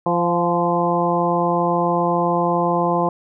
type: harmonic tone with a mistuned harmonic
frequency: 172.6 Hz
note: F3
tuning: 20 cents flat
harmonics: 1 / 2 / 3 / 4 / 5 / 6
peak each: -23 / -23 / -23 / -23 / -23 / -23 dBFS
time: 0.06-3.09 s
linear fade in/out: 2 ms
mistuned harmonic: 4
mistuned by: +26 cents
effects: none